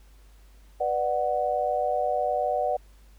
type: chord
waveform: sine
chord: B minor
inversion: none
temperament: just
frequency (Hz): 493.9 / 592.7 / 740.8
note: B4 / D5 / F#5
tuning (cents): 0 / +16 / +2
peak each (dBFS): -30 / -27 / -26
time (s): 0.8-2.77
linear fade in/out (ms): 10
effects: added 50 Hz sine -50 dBFS peak until 3.18 s + pink hiss -62 dBFS RMS until 3.18 s